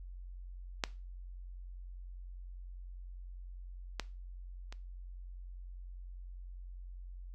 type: clicks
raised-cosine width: 0.2 ms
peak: -13 / -17 / -29 dBFS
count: 3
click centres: 0.838 / 3.997 / 4.725 s
effects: noise-tail reverb RT60 0.3 s tail -19 dB re dry + added 45 Hz sine -44 dBFS peak until 7.34 s